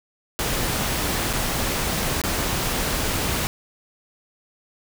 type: noise with dropouts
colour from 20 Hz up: pink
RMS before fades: -24 dBFS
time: 0.39-3.47 s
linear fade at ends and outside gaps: 0 ms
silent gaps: 1.329-1.335 / 2.216-2.238 s
effects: none